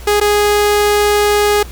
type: tone with dropouts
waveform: sawtooth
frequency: 414.3 Hz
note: G#4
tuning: 4 cents flat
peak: -6 dBFS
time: 0.07-1.63 s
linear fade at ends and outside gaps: 5 ms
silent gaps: 0.201-0.211 s
effects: added 60 Hz sine -28 dBFS peak until 1.71 s + pink hiss -37 dBFS RMS until 1.71 s